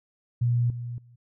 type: tone with level steps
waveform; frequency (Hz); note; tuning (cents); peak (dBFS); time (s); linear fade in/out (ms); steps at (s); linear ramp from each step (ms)
sine; 120.1; B2; -48; -20 / -31 / -50; 0.41-1.16; 10; 0.7 / 0.98; 2
effects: none